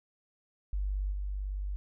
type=tone with level steps; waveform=sine; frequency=49 Hz; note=G1; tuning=in tune; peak=-29 / -32 dBFS; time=0.73-1.76 s; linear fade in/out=0 ms; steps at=1.11 s; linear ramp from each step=20 ms; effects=none